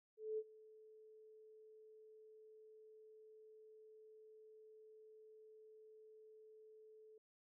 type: tone with ADSR envelope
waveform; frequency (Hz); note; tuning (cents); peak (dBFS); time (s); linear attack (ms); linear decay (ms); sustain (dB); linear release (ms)
sine; 434.7; A4; -21; -38; 0.17-7.18; 210; 50; -22; 3
effects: none